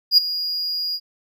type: tone with ADSR envelope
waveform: triangle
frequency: 4864 Hz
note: D#8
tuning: 40 cents flat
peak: -6 dBFS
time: 0.11-1 s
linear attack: 66 ms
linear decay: 12 ms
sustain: -15 dB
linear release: 54 ms
effects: none